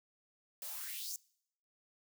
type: noise with high-pass filter sweep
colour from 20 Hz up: blue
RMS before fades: -43 dBFS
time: 0.62-1.16 s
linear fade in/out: 0 ms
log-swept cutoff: 470 to 7000 Hz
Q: 3.9
effects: noise-tail reverb RT60 0.7 s tail -24 dB re dry